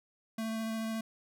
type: tone with vibrato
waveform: square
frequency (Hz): 222.8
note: A3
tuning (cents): +22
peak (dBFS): -34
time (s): 0.38-1.01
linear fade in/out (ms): 5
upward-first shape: square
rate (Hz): 14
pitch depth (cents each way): 8
effects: none